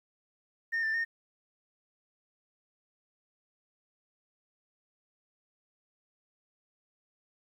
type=tone with pitch steps; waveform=sine; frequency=1828 / 1777 / 1834 Hz; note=A#6 / A6 / A#6; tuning=-34 / +17 / -29 cents; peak=-26 dBFS; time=0.72-1.05 s; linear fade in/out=20 ms; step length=110 ms; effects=tanh soft clip ceiling -26 dBFS + 11-bit